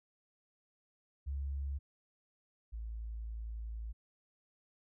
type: tone pair in turn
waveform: sine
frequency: 69.3 / 55.52 Hz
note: C#2 / A1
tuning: 0 / +16 cents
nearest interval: major third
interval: 384 cents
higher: first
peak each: -35 / -39 dBFS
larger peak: first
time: 1.26-1.79 / 2.72-3.93 s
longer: second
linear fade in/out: 20 ms
effects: none